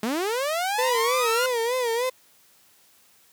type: linear sweep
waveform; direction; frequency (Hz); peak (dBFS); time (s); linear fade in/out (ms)
sawtooth; up; 204.1 to 1448; -20; 0.03-1.46; 2
type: tone with vibrato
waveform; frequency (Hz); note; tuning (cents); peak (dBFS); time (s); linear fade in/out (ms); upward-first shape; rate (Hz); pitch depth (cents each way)
35% pulse; 482.9; B4; -39; -21; 0.78-2.1; 10; sine; 3.3; 110
effects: white hiss -58 dBFS RMS until 3.32 s + high-pass 80 Hz 12 dB/octave